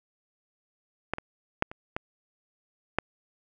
clicks, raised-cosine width 0.5 ms, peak -12 / -20 / -7 / -25 / -15 / -8 dBFS, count 6, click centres 1.136 / 1.184 / 1.624 / 1.715 / 1.965 / 2.986 s, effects none

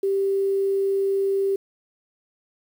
sine tone with quantisation, 392 Hz, G4, in tune, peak -19 dBFS, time 0.03-1.56 s, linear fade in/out 5 ms, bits 8, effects none

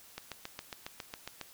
click train, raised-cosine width 0.2 ms, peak -22 dBFS, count 10, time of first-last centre 0.18-1.413 s, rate 7.3 Hz, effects white hiss -56 dBFS RMS until 1.53 s

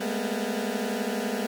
20% pulse tone cluster, 202.7 / 214.6 / 230.4 / 249 Hz, G#3 / A3 / A#3 / B3, -42 / -43 / -20 / +14 cents, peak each -28 dBFS, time 0-1.47 s, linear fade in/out 10 ms, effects 9-bit

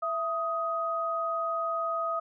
sine tone pair together, 665 / 1253.2 Hz, E5 / D#6, +15 / +12 cents, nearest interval major seventh, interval 1097 cents, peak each -32 / -29 dBFS, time 0.02-2.2 s, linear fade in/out 10 ms, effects none

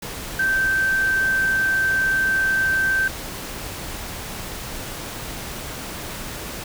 sine tone in noise, 1557 Hz, G6, 12 cents flat, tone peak -17 dBFS, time 0.39-3.08 s, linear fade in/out 5 ms, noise pink, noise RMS -32 dBFS, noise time 0.02-6.64 s, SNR +12 dB, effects none

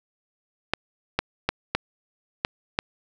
clicks, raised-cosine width 0.3 ms, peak -5 dBFS, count 6, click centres 0.736 / 1.19 / 1.49 / 1.75 / 2.449 / 2.789 s, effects none

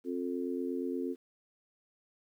harmonic tone, 88.5 Hz, F2, 23 cents sharp, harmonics 3 / 4 / 5, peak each -35 / -37 / -39 dBFS, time 0.04-1.16 s, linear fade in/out 50 ms, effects 11-bit

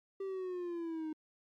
triangle linear sweep, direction down, 392 to 308 Hz, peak -35 dBFS, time 0.2-1.13 s, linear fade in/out 5 ms, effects Opus 48 kbps

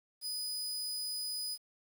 sawtooth tone, 4978 Hz, D#8, in tune, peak -33 dBFS, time 0.21-1.58 s, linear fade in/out 50 ms, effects 10-bit

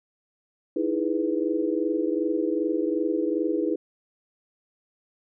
sine chord, E major seventh, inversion third, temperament equal with one note detuned, 311.1 / 333.7 / 415.3 / 493.9 Hz, D#4 / E4 / G#4 / B4, 0 / +21 / 0 / 0 cents, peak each -27 / -27 / -29 / -30 dBFS, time 0.76-3.76 s, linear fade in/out 5 ms, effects none

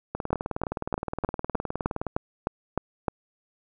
two click trains, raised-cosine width 1 ms, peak -15 / -10 dBFS, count 38 / 10, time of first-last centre 0.15-2.067 / 0.33-3.082 s, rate 19.3 / 3.27 Hz, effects none

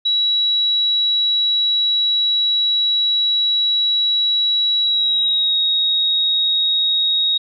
sine tone with pitch glide, 3900 to 3769 Hz, B7 to A#7, -23 to +18 cents, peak -14 dBFS, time 0.05-7.38 s, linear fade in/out 10 ms, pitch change -59 cents, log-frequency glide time 4.82-5.56 s, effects none

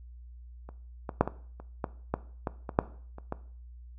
clicks, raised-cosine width 1 ms, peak -30 / -20 / -6 / -17 / -30 / -16 / -13 / -16 / -21 / -6 / -29 / -18 dBFS, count 12, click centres 0.69 / 1.092 / 1.21 / 1.276 / 1.6 / 1.842 / 2.14 / 2.472 / 2.692 / 2.789 / 3.184 / 3.324 s, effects noise-tail reverb RT60 0.5 s tail -17 dB re dry + added 60 Hz sine -45 dBFS peak until 3.98 s

